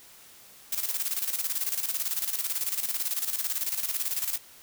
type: noise with tremolo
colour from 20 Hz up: blue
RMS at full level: -28 dBFS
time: 0.72-4.38 s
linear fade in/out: 5 ms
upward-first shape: square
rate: 18 Hz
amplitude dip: 65%
effects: white hiss -52 dBFS RMS until 4.62 s